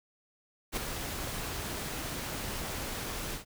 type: noise with ADSR envelope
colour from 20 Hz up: pink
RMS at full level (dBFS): -31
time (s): 0.72-3.45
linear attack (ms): 45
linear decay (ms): 13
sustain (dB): -6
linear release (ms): 120
effects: none